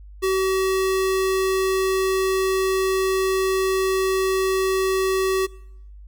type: tone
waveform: square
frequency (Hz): 380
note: F#4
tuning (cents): +46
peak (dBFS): -19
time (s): 0.22-5.47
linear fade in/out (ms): 20
effects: noise-tail reverb RT60 0.8 s tail -23 dB re dry + added 50 Hz sine -39 dBFS peak until 6.07 s